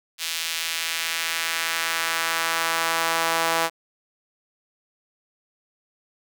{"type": "tone with high-pass filter sweep", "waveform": "sawtooth", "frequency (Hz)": 164.81, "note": "E3", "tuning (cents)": 0, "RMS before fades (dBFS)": -25, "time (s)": [0.18, 3.7], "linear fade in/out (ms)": 50, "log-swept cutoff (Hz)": [3200, 770], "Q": 1.1, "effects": []}